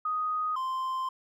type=tone pair in turn; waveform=sine / triangle; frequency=1247 / 1042.6 Hz; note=D#6 / C6; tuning=+3 / -6 cents; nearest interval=minor third; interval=309 cents; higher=first; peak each=-27 dBFS; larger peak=neither; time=0.05-0.56 / 0.56-1.09 s; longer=second; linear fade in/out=5 ms; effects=none